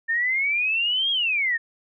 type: exponential two-way sweep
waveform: sine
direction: up then down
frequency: 1792 to 3301 to 1792 Hz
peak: -20 dBFS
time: 0.08-1.58 s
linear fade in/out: 20 ms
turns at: 1.11 s
effects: none